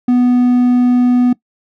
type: tone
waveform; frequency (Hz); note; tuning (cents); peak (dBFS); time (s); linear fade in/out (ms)
triangle; 246.9; B3; 0; -6; 0.08-1.33; 5
effects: noise-tail reverb RT60 0.1 s tail -20 dB re dry